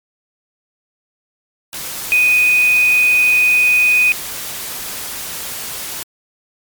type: tone in noise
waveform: sine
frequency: 2489 Hz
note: D#7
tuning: in tune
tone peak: -9 dBFS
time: 2.12-4.12 s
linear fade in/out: 0 ms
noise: white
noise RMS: -26 dBFS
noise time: 1.73-6.03 s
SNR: +14 dB
effects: MP3 96 kbps